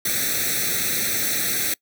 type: noise with comb filter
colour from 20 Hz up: white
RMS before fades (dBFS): -23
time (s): 0.05-1.74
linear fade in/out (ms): 5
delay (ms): 0.5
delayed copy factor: +1
effects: noise-tail reverb RT60 0.1 s tail -24 dB re dry + high-pass 100 Hz 12 dB/octave